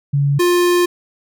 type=tone pair in turn; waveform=sine / square; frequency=141.6 / 352.7 Hz; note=C#3 / F4; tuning=+37 / +17 cents; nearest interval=octave + major third; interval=1580 cents; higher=second; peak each=-12 dBFS; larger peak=neither; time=0.13-0.39 / 0.39-0.86 s; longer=second; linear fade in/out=10 ms; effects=none